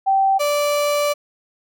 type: tone pair in turn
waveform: sine / 35% pulse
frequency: 777 / 584.1 Hz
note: G5 / D5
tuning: -16 / -10 cents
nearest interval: perfect fourth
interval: 494 cents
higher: first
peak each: -13 / -15 dBFS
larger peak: first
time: 0.06-0.39 / 0.39-1.14 s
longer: second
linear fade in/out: 20 ms
effects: none